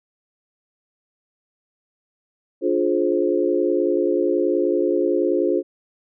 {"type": "chord", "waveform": "sine", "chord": "D half-diminished seventh", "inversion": "none", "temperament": "just", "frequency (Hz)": [293.7, 352.4, 422.9, 528.6], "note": ["D4", "F4", "Ab4", "C5"], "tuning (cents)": [0, 16, 31, 18], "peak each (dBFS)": [-24, -20, -23, -24], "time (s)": [2.61, 5.63], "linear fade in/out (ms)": 50, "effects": []}